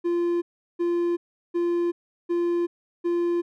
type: tone bursts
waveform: triangle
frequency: 345.7 Hz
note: F4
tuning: 18 cents flat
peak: -19 dBFS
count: 5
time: 0.04-3.42 s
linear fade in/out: 20 ms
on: 380 ms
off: 370 ms
effects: none